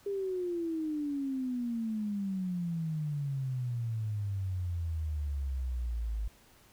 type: exponential sweep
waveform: sine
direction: down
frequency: 405.3 to 51.91 Hz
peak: -31 dBFS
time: 0.06-6.28 s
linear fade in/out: 5 ms
effects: pink hiss -61 dBFS RMS until 6.72 s